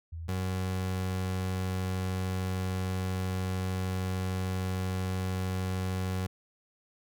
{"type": "tone pair in turn", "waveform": ["sine", "30% pulse"], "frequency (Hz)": [82.41, 93.15], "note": ["E2", "F#2"], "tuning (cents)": [0, 12], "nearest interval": "major second", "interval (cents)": 212, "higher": "second", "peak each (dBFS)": [-36, -27], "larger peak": "second", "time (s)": [[0.12, 0.28], [0.28, 6.27]], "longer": "second", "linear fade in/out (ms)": 10, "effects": []}